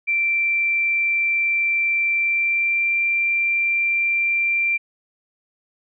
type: tone with pitch glide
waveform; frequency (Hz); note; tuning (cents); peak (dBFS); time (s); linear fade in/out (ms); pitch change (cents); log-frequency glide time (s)
sine; 2349 to 2363; D7 to D7; 0 to +10; -17; 0.07-4.78; 20; +10; 2.15-2.93
effects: none